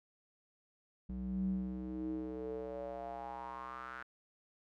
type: tone with band-pass filter sweep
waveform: square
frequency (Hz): 62.9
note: B1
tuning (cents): +32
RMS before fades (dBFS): -41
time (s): 1.09-4.03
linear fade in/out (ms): 5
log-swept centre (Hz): 140 to 1500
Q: 5.5
effects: none